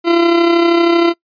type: tone with amplitude modulation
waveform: 40% pulse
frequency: 340 Hz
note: F4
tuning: 46 cents flat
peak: -6 dBFS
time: 0.04-1.14 s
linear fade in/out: 50 ms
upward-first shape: sine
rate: 32.8 Hz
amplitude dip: 45%
effects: noise-tail reverb RT60 0.1 s tail -24 dB re dry + resampled to 11025 Hz